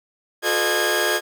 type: tone cluster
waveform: sawtooth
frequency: 356.6 / 432.3 / 503 / 610 / 1637 Hz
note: F4 / A4 / B4 / D#5 / G#6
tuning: +36 / -31 / +32 / -34 / -25 cents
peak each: -22 / -22 / -27 / -22 / -18 dBFS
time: 0.42-1.21 s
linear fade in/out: 50 ms
effects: none